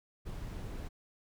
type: noise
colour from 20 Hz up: brown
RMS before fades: -41 dBFS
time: 0.25-0.89 s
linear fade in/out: 20 ms
effects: none